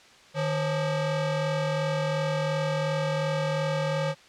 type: ring-modulated tone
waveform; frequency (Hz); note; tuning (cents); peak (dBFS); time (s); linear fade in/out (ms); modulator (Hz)
40% pulse; 349.2; F4; 0; -21; 0.34-4.15; 50; 196
effects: white hiss -53 dBFS RMS until 4.28 s + low-pass 5000 Hz 12 dB/octave